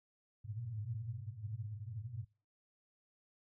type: band-pass noise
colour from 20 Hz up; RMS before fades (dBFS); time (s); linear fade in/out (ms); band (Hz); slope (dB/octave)
white; -44; 0.44-2.25; 10; 100 to 120; 96
effects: noise-tail reverb RT60 0.3 s tail -19 dB re dry